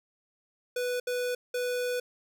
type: tone bursts at uneven times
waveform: square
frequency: 493.9 Hz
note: B4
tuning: in tune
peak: -29 dBFS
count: 3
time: 0.76-1 / 1.07-1.35 / 1.54-2 s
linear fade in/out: 5 ms
effects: 11-bit